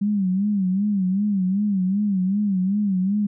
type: tone with vibrato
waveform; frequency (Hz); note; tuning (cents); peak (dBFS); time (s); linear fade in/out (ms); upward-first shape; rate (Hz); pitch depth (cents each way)
sine; 196; G3; 0; -18; 0.01-3.27; 10; sine; 2.6; 120
effects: none